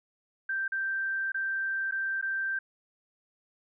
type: tone with dropouts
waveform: sine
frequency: 1568 Hz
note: G6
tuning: in tune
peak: -28 dBFS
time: 0.49-2.59 s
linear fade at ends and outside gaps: 5 ms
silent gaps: 0.68-0.72 / 1.32-1.344 / 1.912-1.921 / 2.214-2.225 s
effects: none